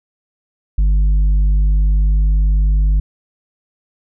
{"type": "tone with tanh clipping", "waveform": "sine", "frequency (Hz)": 50.1, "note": "G1", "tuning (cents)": 38, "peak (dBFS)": -11, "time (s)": [0.78, 3], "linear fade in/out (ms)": 5, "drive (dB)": 5, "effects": []}